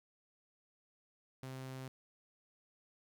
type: tone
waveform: sawtooth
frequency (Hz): 131.1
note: C3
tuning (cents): +4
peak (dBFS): -40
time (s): 1.43-1.88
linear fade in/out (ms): 0
effects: 12-bit